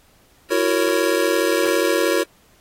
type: chord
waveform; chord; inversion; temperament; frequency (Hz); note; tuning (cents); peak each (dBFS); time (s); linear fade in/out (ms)
square; F# dominant seventh; third; just; 333 / 370 / 462.5 / 555; E4 / F#4 / A#4 / C#5; +18 / 0 / -14 / +2; -23; 0.5-2.24; 20
effects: pink hiss -56 dBFS RMS until 2.6 s + AAC 48 kbps